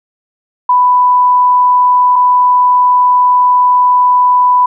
sine tone pair in turn, 993 / 993 Hz, B5 / B5, +9 / +9 cents, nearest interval unison, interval 0 cents, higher neither, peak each -5 dBFS, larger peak neither, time 0.69-2.16 / 2.16-4.66 s, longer second, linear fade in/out 5 ms, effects none

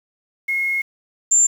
sine tone pair in turn, 2160 / 7265 Hz, C#7 / A#8, -45 / -46 cents, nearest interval octave + major sixth, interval 2099 cents, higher second, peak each -18 / -11 dBFS, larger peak second, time 0.48-0.82 / 1.31-1.47 s, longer first, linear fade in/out 10 ms, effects 7-bit

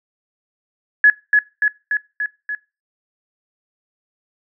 sine tone with echo, 1694 Hz, G#6, 34 cents sharp, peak -6 dBFS, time 1.04-1.1 s, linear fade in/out 2 ms, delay 290 ms, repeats 5, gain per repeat -3 dB, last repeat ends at 2.55 s, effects noise-tail reverb RT60 0.3 s tail -23 dB re dry

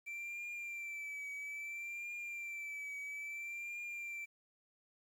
triangle tone with vibrato, 2339 Hz, D7, 8 cents flat, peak -40 dBFS, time 0.06-4.26 s, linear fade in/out 20 ms, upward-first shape triangle, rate 0.6 Hz, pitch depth 53 cents each way, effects 11-bit

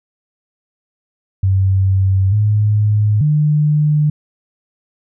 sine tone with pitch steps, 95.9 / 105.4 / 150.2 Hz, G2 / G#2 / D3, -37 / +26 / +39 cents, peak -10 dBFS, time 1.43-4.1 s, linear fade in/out 5 ms, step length 890 ms, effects none

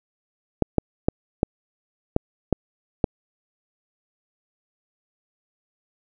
clicks, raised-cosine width 2 ms, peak -4 dBFS, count 7, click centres 0.623 / 0.783 / 1.085 / 1.431 / 2.164 / 2.527 / 3.042 s, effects none

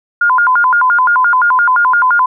sine tone with vibrato, 1200 Hz, D6, 37 cents sharp, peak -7 dBFS, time 0.21-2.26 s, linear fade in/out 5 ms, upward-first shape square, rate 5.8 Hz, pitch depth 290 cents each way, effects none

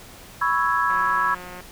sine chord, C# minor seventh, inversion third, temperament equal, 987.8 / 1108.7 / 1318.5 / 1661.2 Hz, B5 / C#6 / E6 / G#6, 0 / 0 / 0 / 0 cents, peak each -24 dBFS, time 0.41-1.35 s, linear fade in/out 10 ms
click train, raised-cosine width 0.5 ms, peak -24 dBFS, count 128, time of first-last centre 0.9-1.606 s, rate 180 Hz
effects pink hiss -44 dBFS RMS until 1.71 s

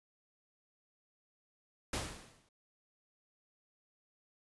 pink noise with exponential decay, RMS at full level -34 dBFS, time 1.93-2.49 s, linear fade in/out 5 ms, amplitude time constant 120 ms, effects resampled to 24000 Hz

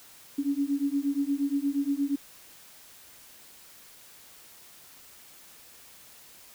sine beating tone pair, 277.2 / 285.7 Hz, C#4 / D4, 0 / -48 cents, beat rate 8.5 Hz, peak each -28 dBFS, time 0.38-2.16 s, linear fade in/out 10 ms, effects white hiss -52 dBFS RMS until 6.54 s

